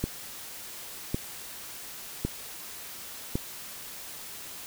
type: click train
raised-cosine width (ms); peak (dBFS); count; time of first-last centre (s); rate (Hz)
3; -14; 4; 0.04-3.355; 0.905
effects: white hiss -42 dBFS RMS until 4.66 s